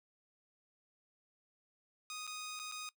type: tone with dropouts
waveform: 10% pulse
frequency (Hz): 1244.5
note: D#6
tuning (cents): 0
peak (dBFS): -34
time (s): 2.1-2.89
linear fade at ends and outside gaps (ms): 1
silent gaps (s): 2.268-2.275 / 2.592-2.597 / 2.715-2.721
effects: noise-tail reverb RT60 0.1 s tail -20 dB re dry